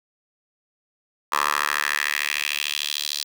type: tone with high-pass filter sweep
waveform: 10% pulse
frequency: 73.42 Hz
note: D2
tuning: in tune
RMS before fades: -25 dBFS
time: 1.32-3.24 s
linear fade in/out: 5 ms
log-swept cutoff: 1100 to 4300 Hz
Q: 2.7
effects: none